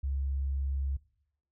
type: tone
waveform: sine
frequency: 68.4 Hz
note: C#2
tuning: 23 cents flat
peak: -29 dBFS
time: 0.03-0.97 s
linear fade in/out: 10 ms
effects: noise-tail reverb RT60 0.8 s tail -20 dB re dry